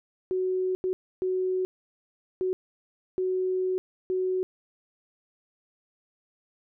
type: tone bursts at uneven times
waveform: sine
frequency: 371.4 Hz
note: F#4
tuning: 7 cents sharp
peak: -24 dBFS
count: 6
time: 0.31-0.75 / 0.84-0.93 / 1.22-1.65 / 2.41-2.53 / 3.18-3.78 / 4.1-4.43 s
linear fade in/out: 0 ms
effects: none